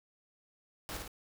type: noise with echo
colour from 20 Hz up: pink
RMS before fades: -41 dBFS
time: 0.89-0.97 s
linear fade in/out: 0 ms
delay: 54 ms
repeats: 2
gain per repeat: -3 dB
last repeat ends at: 1.078 s
effects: none